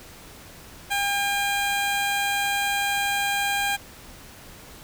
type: tone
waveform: 15% pulse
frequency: 804 Hz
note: G5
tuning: 44 cents sharp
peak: -16 dBFS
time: 0.9-3.77 s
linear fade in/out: 20 ms
effects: pink hiss -45 dBFS RMS until 4.83 s